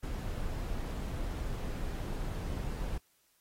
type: noise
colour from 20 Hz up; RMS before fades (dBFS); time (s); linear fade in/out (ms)
brown; -36; 0.03-2.98; 5
effects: white hiss -71 dBFS RMS until 3.4 s + AAC 48 kbps